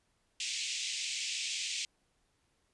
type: band-pass noise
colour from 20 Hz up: pink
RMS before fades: -37 dBFS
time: 0.4-1.85 s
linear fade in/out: 2 ms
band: 2300 to 8000 Hz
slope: 48 dB/octave
effects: pink hiss -75 dBFS RMS until 2.73 s + resampled to 24000 Hz